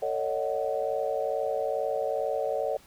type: chord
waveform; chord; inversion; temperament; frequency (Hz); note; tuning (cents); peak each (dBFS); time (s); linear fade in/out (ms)
sine; D# half-diminished seventh; second; just; 448 / 560 / 622.3 / 746.7; A4 / C#5 / D#5 / F#5; +31 / +18 / 0 / +16; -32 / -30 / -32 / -34; 0.02-2.77; 5
effects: pink hiss -56 dBFS RMS until 2.86 s